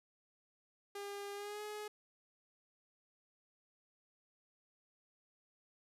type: tone with pitch glide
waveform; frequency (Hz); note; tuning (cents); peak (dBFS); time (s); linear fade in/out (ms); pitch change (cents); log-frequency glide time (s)
sawtooth; 403.3 to 420.9; G4 to G#4; +49 to +23; -39; 0.95-1.88; 5; +74; 1.34-1.62
effects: resampled to 32000 Hz